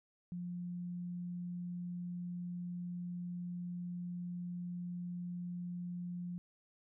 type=tone; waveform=sine; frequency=176.4 Hz; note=F3; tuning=18 cents sharp; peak=-39 dBFS; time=0.32-6.38 s; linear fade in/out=0 ms; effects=none